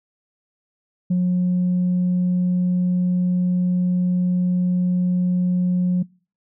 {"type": "tone", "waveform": "sine", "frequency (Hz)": 180, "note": "F#3", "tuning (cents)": -47, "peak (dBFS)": -14, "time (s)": [1.1, 6.03], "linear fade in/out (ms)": 10, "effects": ["noise-tail reverb RT60 0.4 s tail -25 dB re dry", "tanh soft clip ceiling -14 dBFS"]}